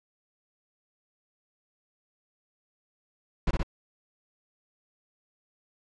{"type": "noise with echo", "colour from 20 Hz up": "brown", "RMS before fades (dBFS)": -24, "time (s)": [3.47, 3.51], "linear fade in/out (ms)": 5, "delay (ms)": 61, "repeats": 2, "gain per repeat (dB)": -2, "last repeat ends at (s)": 3.632, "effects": ["low-pass 5000 Hz 12 dB/octave"]}